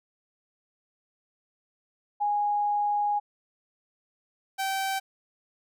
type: tone pair in turn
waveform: sine / sawtooth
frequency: 826 / 774.2 Hz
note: G#5 / G5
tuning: -10 / -22 cents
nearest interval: minor second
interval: 112 cents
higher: first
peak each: -23 dBFS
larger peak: neither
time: 2.2-3.2 / 4.58-5 s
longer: first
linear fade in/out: 20 ms
effects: none